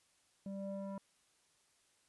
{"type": "tone with low-pass filter sweep", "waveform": "square", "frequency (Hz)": 196, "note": "G3", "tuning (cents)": 0, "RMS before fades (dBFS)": -43, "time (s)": [0.46, 0.98], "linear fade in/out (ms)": 2, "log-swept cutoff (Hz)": [430, 900], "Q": 3.2, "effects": ["white hiss -73 dBFS RMS until 2.08 s", "resampled to 24000 Hz"]}